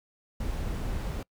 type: noise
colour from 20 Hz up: brown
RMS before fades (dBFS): -32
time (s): 0.4-1.23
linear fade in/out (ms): 5
effects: noise-tail reverb RT60 0.1 s tail -24 dB re dry